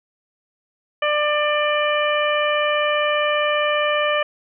harmonic tone, 595 Hz, D5, 22 cents sharp, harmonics 1 / 2 / 3 / 4 / 5, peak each -20 / -23 / -25 / -26 / -27 dBFS, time 1.02-4.23 s, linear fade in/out 5 ms, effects none

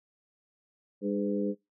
harmonic tone with a mistuned harmonic, 101.1 Hz, G#2, 46 cents flat, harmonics 2 / 3 / 4 / 5, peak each -31 / -33 / -34 / -35 dBFS, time 1.01-1.55 s, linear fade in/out 50 ms, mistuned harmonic 4, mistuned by +40 cents, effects noise-tail reverb RT60 0.2 s tail -22 dB re dry

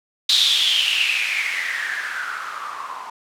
violet noise with low-pass filter sweep, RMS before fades -22 dBFS, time 0.29-3.1 s, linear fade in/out 5 ms, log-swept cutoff 3900 to 960 Hz, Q 7.8, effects none

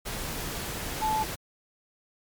sine tone in noise, 869 Hz, A5, 22 cents flat, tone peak -24 dBFS, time 1.01-1.24 s, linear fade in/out 20 ms, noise pink, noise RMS -34 dBFS, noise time 0.05-1.36 s, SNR +7 dB, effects MP3 96 kbps

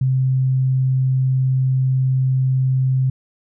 sine tone, 130.81 Hz, C3, in tune, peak -14 dBFS, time 0.01-3.1 s, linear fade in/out 5 ms, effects none

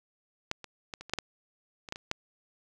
clicks, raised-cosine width 0.2 ms, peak -13 / -25 / -20 / -26 / -28 / -10 / -15 / -25 / -17 / -24 / -12 dBFS, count 11, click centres 0.514 / 0.643 / 0.938 / 1.01 / 1.096 / 1.136 / 1.187 / 1.888 / 1.924 / 1.959 / 2.114 s, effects none

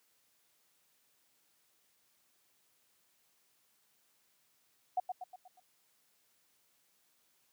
sine tone with echo, 735 Hz, F#5, 12 cents flat, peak -28 dBFS, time 4.97-5 s, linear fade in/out 5 ms, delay 120 ms, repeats 5, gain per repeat -6 dB, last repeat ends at 5.6 s, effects white hiss -73 dBFS RMS until 7.52 s + high-pass 100 Hz 12 dB/octave

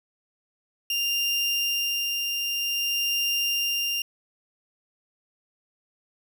30% pulse tone with tremolo, 2794 Hz, F7, in tune, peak -20 dBFS, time 0.9-4.02 s, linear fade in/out 2 ms, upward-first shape sine, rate 0.52 Hz, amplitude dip 30%, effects none

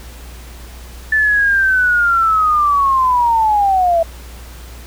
sine linear sweep, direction down, 1760 to 654 Hz, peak -10 dBFS, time 1.12-4.03 s, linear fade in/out 5 ms, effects added 60 Hz sine -32 dBFS peak until 4.86 s + pink hiss -39 dBFS RMS until 4.86 s

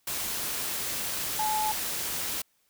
sine tone in noise, 859 Hz, A5, 42 cents flat, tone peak -26 dBFS, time 1.39-1.72 s, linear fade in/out 5 ms, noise white, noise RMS -32 dBFS, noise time 0.07-2.42 s, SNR +3 dB, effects white hiss -70 dBFS RMS until 2.69 s

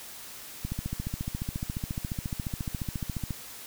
click train, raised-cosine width 5 ms, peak -19 dBFS, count 39, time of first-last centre 0.65-3.307 s, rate 14.3 Hz, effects white hiss -44 dBFS RMS until 3.66 s

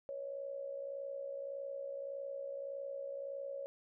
sine tone with amplitude modulation, 554.4 Hz, C#5, in tune, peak -37 dBFS, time 0.09-3.66 s, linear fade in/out 0 ms, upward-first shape sine, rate 61.7 Hz, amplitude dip 65%, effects none

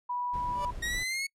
sine tone, 980 Hz, B5, 14 cents flat, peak -30 dBFS, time 0.09-0.71 s, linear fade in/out 10 ms
brown noise, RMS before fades -40 dBFS, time 0.33-1.04 s, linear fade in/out 10 ms
30% pulse tone with exponential growth, 585 Hz, D5, 7 cents flat, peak -32 dBFS, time 0.44-0.65 s, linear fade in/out 1 ms, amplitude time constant 44 ms
sawtooth exponential sweep, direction up, 1864.7 to 2217 Hz, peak -27 dBFS, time 0.82-1.27 s, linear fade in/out 10 ms
effects noise-tail reverb RT60 0.1 s tail -26 dB re dry + low-pass 11000 Hz 12 dB/octave

